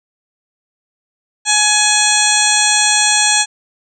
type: harmonic tone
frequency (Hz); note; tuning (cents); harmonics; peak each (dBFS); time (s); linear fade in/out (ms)
841; G#5; +22; 1 / 2 / 3 / 4 / 5 / 7 / 8 / 9 / 10; -19 / -19 / -19 / -19 / -19 / -19 / -19 / -19 / -19; 1.45-3.46; 50
effects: none